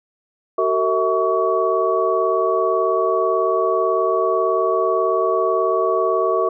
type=tone cluster; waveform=sine; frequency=377.7 / 455.9 / 647 / 1128 Hz; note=F#4 / A#4 / E5 / C#6; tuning=+36 / -39 / -32 / +30 cents; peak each=-21 dBFS; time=0.58-6.49 s; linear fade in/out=5 ms; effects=none